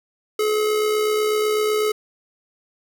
square tone with amplitude modulation, 426.7 Hz, G#4, 47 cents sharp, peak -17 dBFS, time 0.39-1.92 s, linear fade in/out 5 ms, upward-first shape sine, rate 68 Hz, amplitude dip 35%, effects none

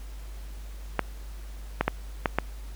clicks, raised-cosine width 0.5 ms, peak -7 dBFS, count 5, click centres 0.993 / 1.81 / 1.88 / 2.258 / 2.386 s, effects added 50 Hz sine -37 dBFS peak until 2.75 s + pink hiss -52 dBFS RMS until 2.75 s

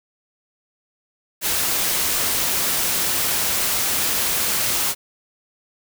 white noise, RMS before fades -21 dBFS, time 1.41-4.95 s, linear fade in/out 50 ms, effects none

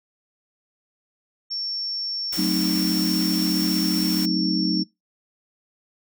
sine tone, 5450 Hz, F8, 43 cents flat, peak -25 dBFS, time 1.5-4.84 s, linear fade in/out 20 ms
white noise, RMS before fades -32 dBFS, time 2.32-4.26 s, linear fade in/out 10 ms
sine chord, F# diminished seventh, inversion none, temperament equal, 185 / 220 / 261.6 / 311.1 Hz, F#3 / A3 / C4 / Eb4, 0 / 0 / 0 / 0 cents, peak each -24 / -28 / -29 / -25 dBFS, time 2.37-4.84 s, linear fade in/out 20 ms
effects noise-tail reverb RT60 0.2 s tail -25 dB re dry

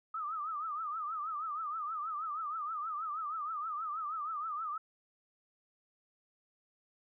sine tone with vibrato, 1244.5 Hz, D#6, in tune, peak -35 dBFS, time 0.14-4.78 s, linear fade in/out 5 ms, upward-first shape triangle, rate 6.3 Hz, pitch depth 140 cents each way, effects none

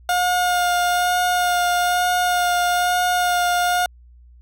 30% pulse tone with vibrato, 714 Hz, F5, 38 cents sharp, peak -14 dBFS, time 0.09-3.86 s, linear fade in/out 2 ms, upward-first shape sine, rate 1.1 Hz, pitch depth 13 cents each way, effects added 60 Hz sine -44 dBFS peak until 4.41 s

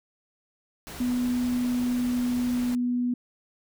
pink noise, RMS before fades -40 dBFS, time 0.87-2.75 s, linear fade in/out 0 ms
sine tone with pitch glide, 246.9 to 245.3 Hz, B3 to B3, 0 to -12 cents, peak -23 dBFS, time 1-3.14 s, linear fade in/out 5 ms, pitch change -12 cents, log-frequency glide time 1.19-2.98 s
effects none

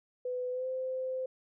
sine tone with pitch glide, 500 to 517.3 Hz, B4 to C5, +21 to -20 cents, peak -32 dBFS, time 0.25-1.26 s, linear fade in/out 5 ms, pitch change +59 cents, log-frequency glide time 0.51-0.67 s, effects none

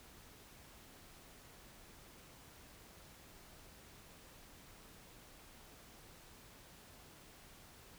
silence, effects pink hiss -59 dBFS RMS until 7.98 s

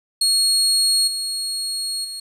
30% pulse tone with level steps, 4300 Hz, C8, 47 cents sharp, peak -12 / -20 / -26 dBFS, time 0.21-2.2 s, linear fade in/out 5 ms, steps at 1.07 / 2.04 s, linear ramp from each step 10 ms, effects resampled to 32000 Hz + 9-bit

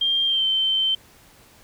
sine tone with pitch glide, 3191 to 3102 Hz, G7 to G7, +30 to -19 cents, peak -18 dBFS, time 0.01-0.95 s, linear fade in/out 5 ms, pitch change -49 cents, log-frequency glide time 0.26-0.45 s, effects pink hiss -52 dBFS RMS until 1.63 s

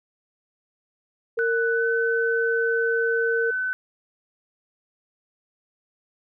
sine tone, 460 Hz, A#4, 23 cents flat, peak -22 dBFS, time 1.37-3.51 s, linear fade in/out 10 ms
sine tone with pitch glide, 1491 to 1511.8 Hz, F#6 to F#6, +13 to +37 cents, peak -23 dBFS, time 1.39-3.73 s, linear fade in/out 0 ms, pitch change +24 cents, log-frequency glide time 1.73-1.85 s
effects none

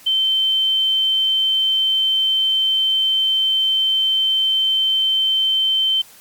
sine tone, 3096 Hz, G7, 22 cents flat, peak -14 dBFS, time 0.06-6.02 s, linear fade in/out 10 ms, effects white hiss -45 dBFS RMS until 6.2 s + MP3 96 kbps

